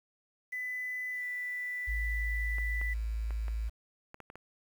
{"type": "tone with pitch glide", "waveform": "sine", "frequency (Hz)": [2001, 1981.4], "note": ["B6", "B6"], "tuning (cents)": [22, 5], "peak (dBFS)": -34, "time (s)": [0.52, 2.94], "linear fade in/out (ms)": 10, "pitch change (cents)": -17, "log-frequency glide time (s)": [1.1, 1.24]}
{"type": "tone", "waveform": "sine", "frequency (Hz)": 55, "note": "A1", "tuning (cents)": 0, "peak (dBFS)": -31, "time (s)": [1.87, 3.7], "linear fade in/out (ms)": 20}
{"type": "clicks", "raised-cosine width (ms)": 0.5, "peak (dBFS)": -31, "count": 8, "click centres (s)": [2.584, 2.814, 3.307, 3.482, 4.144, 4.203, 4.301, 4.356]}
{"effects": ["9-bit"]}